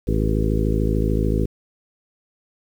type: harmonic tone with a mistuned harmonic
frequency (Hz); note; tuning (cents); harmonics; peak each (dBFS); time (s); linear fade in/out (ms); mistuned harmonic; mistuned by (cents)
53.5; A1; -48; 1 / 2 / 3 / 4 / 5 / 6 / 7 / 8 / 9; -21 / -24 / -26 / -27 / -28 / -29 / -29 / -30 / -31; 0.07-1.46; 10; 8; -56
effects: 8-bit